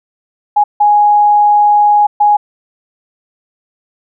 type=tone bursts at uneven times; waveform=sine; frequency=830.6 Hz; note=G#5; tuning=in tune; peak=-5 dBFS; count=3; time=0.56-0.64 / 0.8-2.07 / 2.2-2.37 s; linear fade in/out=10 ms; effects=none